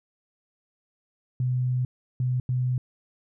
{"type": "tone bursts at uneven times", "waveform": "sine", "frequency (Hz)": 126.2, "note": "B2", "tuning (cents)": 38, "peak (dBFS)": -22, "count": 3, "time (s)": [[1.4, 1.85], [2.2, 2.4], [2.49, 2.78]], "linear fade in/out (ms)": 2, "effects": []}